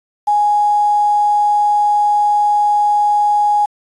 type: tone with quantisation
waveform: sine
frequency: 830.6 Hz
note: G#5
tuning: in tune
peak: -10 dBFS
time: 0.27-3.66 s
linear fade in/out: 10 ms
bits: 6
effects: resampled to 24000 Hz